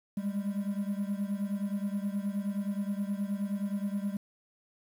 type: beating tone pair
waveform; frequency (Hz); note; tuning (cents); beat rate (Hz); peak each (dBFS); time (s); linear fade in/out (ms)
triangle; 198.3 / 207.8; G3 / G#3; +20 / +1; 9.5; -30 / -33; 0.17-4.17; 5
effects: 9-bit